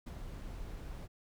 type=noise with ADSR envelope; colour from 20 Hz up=brown; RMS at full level=-41 dBFS; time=0.06-1.08 s; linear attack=10 ms; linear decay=49 ms; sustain=-3 dB; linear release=32 ms; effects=none